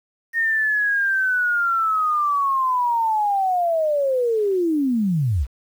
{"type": "linear sweep", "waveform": "sine", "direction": "down", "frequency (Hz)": [1850, 53.9], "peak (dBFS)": -17, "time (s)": [0.33, 5.47], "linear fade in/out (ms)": 50, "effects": ["8-bit"]}